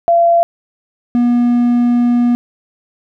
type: tone pair in turn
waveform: sine / triangle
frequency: 682 / 241.1 Hz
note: F5 / B3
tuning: -41 / -41 cents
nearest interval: octave + tritone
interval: 1800 cents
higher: first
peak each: -7 dBFS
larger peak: neither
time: 0.08-0.43 / 1.15-2.35 s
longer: second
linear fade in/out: 0 ms
effects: none